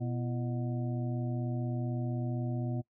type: harmonic tone with a mistuned harmonic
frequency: 122.4 Hz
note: B2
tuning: 15 cents flat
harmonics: 1 / 2 / 3 / 5 / 6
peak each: -32 / -38 / -42 / -46 / -48 dBFS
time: 0-2.82 s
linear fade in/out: 20 ms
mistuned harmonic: 3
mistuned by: -130 cents
effects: noise-tail reverb RT60 0.1 s tail -22 dB re dry